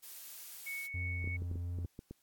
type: noise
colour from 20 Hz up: blue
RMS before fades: -48 dBFS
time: 0.02-0.88 s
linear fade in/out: 20 ms
type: tone with tremolo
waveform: sine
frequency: 2217 Hz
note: C#7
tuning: in tune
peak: -38 dBFS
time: 0.66-1.37 s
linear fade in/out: 10 ms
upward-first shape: sine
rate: 3.1 Hz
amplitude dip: 30%
type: tone with vibrato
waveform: triangle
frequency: 87.31 Hz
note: F2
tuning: in tune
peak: -34 dBFS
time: 0.94-1.86 s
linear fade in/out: 5 ms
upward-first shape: sine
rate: 2.8 Hz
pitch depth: 10 cents each way
type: clicks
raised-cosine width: 3 ms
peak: -32 dBFS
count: 9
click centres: 1.243 / 1.275 / 1.421 / 1.514 / 1.557 / 1.787 / 1.848 / 1.991 / 2.11 s
effects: white hiss -74 dBFS RMS until 2.22 s + AAC 64 kbps